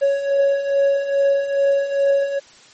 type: beating tone pair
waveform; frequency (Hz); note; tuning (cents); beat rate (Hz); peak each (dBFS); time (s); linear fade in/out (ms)
triangle; 554.4 / 556.8; C#5 / C#5; 0 / +8; 2.4; -20 / -14; 0.01-2.4; 20
effects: white hiss -47 dBFS RMS until 2.73 s + MP3 32 kbps